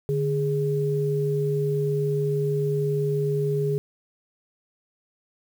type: tone pair together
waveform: sine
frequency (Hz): 146.83 / 414.1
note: D3 / G#4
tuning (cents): 0 / -5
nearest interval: octave + tritone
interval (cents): 1795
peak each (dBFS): -24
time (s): 0.09-3.78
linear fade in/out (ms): 0
effects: 8-bit